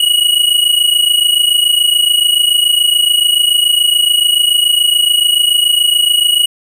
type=tone pair together; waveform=square; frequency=2894 / 2921 Hz; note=F#7 / F#7; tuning=-39 / -23 cents; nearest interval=unison; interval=16 cents; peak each=-12 dBFS; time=0-6.46 s; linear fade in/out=5 ms; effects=none